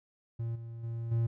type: tone with level steps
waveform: triangle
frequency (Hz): 115.6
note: A#2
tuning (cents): -14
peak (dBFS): -30 / -38 / -32 / -24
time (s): 0.39-1.27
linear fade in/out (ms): 10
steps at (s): 0.55 / 0.83 / 1.11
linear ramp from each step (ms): 10
effects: none